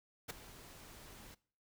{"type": "noise with ADSR envelope", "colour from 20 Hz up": "pink", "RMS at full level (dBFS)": -39, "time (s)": [0.28, 1.35], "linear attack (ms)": 21, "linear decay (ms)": 11, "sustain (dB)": -16, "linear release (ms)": 12, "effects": ["noise-tail reverb RT60 0.5 s tail -22 dB re dry"]}